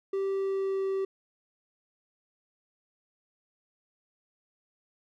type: tone with pitch glide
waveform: triangle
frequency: 389.9 to 386.5 Hz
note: G4 to G4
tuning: -9 to -24 cents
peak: -25 dBFS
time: 0.13-1.05 s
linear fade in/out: 5 ms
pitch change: -15 cents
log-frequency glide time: 0.27-0.85 s
effects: none